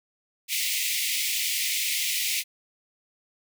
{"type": "high-pass noise", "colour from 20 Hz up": "pink", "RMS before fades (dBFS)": -27, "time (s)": [0.48, 2.44], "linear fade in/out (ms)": 50, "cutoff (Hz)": 2000, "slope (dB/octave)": 96, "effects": []}